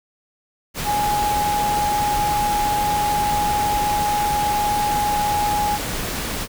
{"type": "tone in noise", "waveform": "sine", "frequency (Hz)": 831, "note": "G#5", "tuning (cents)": 1, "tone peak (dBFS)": -18, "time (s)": [0.84, 5.79], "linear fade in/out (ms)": 50, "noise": "pink", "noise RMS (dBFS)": -26, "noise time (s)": [0.74, 6.48], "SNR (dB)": 5, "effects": []}